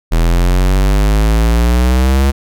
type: exponential sweep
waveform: square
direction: up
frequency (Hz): 40.69 to 69.3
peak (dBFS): -9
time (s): 0.11-2.32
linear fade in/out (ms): 20
effects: none